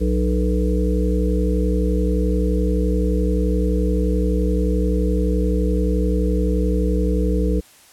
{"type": "harmonic tone with a mistuned harmonic", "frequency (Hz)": 60.8, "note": "B1", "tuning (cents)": -26, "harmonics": [1, 3, 5, 7, 8], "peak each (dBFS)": [-18, -23, -25, -26, -27], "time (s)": [0, 7.61], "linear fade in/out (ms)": 20, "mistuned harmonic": 7, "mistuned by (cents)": 37, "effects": ["white hiss -49 dBFS RMS until 7.92 s", "low-pass 12000 Hz 12 dB/octave"]}